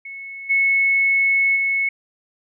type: tone with level steps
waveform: sine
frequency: 2198 Hz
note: C#7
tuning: 15 cents flat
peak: -31 / -14 / -17 dBFS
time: 0.05-1.89 s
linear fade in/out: 5 ms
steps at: 0.49 / 1.55 s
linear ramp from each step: 20 ms
effects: none